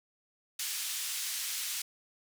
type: band-pass noise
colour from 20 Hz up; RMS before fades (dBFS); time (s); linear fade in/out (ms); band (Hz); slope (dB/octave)
white; -36; 0.59-1.82; 5; 2200 to 11000; 12
effects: none